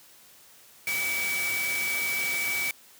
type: tone in noise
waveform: sine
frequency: 2287 Hz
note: D7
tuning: 47 cents flat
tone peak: -27 dBFS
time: 0.87-2.71 s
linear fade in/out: 2 ms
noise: white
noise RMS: -33 dBFS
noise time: 0.87-2.71 s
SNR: +3 dB
effects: white hiss -54 dBFS RMS until 2.99 s + high-pass 80 Hz 12 dB/octave